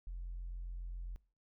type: tone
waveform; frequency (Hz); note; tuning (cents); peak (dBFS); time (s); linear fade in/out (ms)
sine; 43.65; F1; 0; -39; 0.07-1.16; 0
effects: noise-tail reverb RT60 0.4 s tail -23 dB re dry + tanh soft clip ceiling -37 dBFS